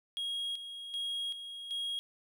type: tone with tremolo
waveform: triangle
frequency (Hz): 3282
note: G#7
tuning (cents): -21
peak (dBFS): -32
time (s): 0.17-1.99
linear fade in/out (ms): 0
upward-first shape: square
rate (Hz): 1.3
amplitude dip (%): 60
effects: none